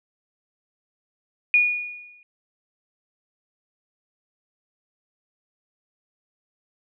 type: tone with exponential decay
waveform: sine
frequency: 2449 Hz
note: D#7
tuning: 28 cents flat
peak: -12 dBFS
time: 1.54-2.23 s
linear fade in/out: 1 ms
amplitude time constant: 150 ms
effects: none